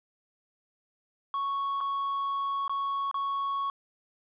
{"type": "tone with dropouts", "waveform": "triangle", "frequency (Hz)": 1108.7, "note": "C#6", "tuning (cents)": 0, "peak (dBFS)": -26, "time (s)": [1.34, 3.7], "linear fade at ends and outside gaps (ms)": 1, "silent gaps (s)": [[1.805, 1.81], [2.679, 2.695], [3.113, 3.143]], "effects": ["resampled to 8000 Hz", "11-bit"]}